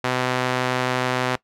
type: tone with band-pass filter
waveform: sawtooth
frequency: 126.9 Hz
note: B2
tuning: 47 cents sharp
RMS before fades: -23 dBFS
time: 0.04-1.36 s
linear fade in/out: 5 ms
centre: 1500 Hz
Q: 0.53
effects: noise-tail reverb RT60 0.1 s tail -20 dB re dry